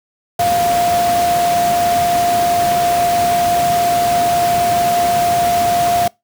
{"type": "tone in noise", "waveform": "sine", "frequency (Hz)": 698.5, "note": "F5", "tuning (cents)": 0, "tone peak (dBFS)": -12, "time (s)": [0.39, 6.08], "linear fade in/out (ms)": 5, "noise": "pink", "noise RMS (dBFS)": -22, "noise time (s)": [0.39, 6.08], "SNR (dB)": 7, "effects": ["noise-tail reverb RT60 0.2 s tail -24 dB re dry", "high-pass 100 Hz 12 dB/octave"]}